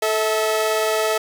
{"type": "tone pair together", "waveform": "sawtooth", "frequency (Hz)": [437.7, 647.6], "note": ["A4", "E5"], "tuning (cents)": [-9, -31], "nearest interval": "perfect fifth", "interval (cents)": 678, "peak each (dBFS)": -17, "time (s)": [0.02, 1.18], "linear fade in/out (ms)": 5, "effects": []}